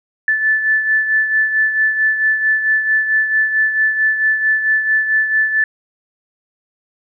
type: beating tone pair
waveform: sine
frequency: 1748 / 1752.5 Hz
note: A6 / A6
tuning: -12 / -7 cents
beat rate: 4.5 Hz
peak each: -13 / -21 dBFS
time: 0.28-5.64 s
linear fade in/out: 2 ms
effects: none